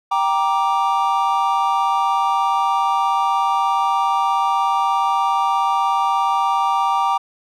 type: chord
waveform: triangle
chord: G minor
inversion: none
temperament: just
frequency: 784 / 940.8 / 1176 Hz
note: G5 / Bb5 / D6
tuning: 0 / +16 / +2 cents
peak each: -18 dBFS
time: 0.11-7.18 s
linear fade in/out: 10 ms
effects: none